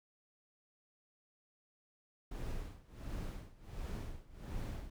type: noise with tremolo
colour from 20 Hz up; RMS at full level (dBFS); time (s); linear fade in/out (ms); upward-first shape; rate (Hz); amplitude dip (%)
brown; -40; 2.31-4.9; 5; sine; 1.4; 90
effects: none